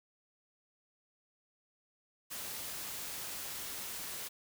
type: noise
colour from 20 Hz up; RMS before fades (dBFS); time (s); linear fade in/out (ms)
white; -42; 2.3-4.29; 20
effects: none